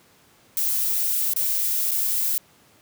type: noise with dropouts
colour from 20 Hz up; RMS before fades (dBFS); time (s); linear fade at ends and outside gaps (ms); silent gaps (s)
violet; -23; 0.57-2.38; 1; 1.336-1.362 / 1.91-1.915
effects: pink hiss -56 dBFS RMS until 2.81 s + high-pass 100 Hz 12 dB/octave